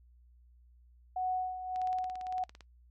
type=tone with tremolo; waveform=sine; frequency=740 Hz; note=F#5; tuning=in tune; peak=-29 dBFS; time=1.16-2.44 s; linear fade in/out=5 ms; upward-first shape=sine; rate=1.7 Hz; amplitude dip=65%
type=click train; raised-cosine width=0.2 ms; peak=-33 dBFS; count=16; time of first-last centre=1.76-2.607 s; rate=17.7 Hz
effects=noise-tail reverb RT60 0.1 s tail -22 dB re dry + added 60 Hz sine -58 dBFS peak until 2.9 s